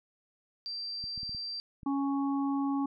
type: tone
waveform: sine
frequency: 4699 Hz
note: D8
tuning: in tune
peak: -35 dBFS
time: 0.66-1.6 s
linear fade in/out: 0 ms
type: clicks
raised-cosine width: 5 ms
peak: -35 dBFS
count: 6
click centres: 1.04 / 1.177 / 1.232 / 1.294 / 1.348 / 1.832 s
type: harmonic tone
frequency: 277.2 Hz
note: C#4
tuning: in tune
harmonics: 1 / 3 / 4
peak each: -28 / -38 / -40 dBFS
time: 1.86-2.86 s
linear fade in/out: 5 ms
effects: none